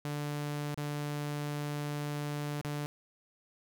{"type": "tone with dropouts", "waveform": "sawtooth", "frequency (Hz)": 146.83, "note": "D3", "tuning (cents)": 0, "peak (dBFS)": -30, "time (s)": [0.05, 2.86], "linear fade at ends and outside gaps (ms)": 0, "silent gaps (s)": [[0.745, 0.776], [2.613, 2.648]], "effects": []}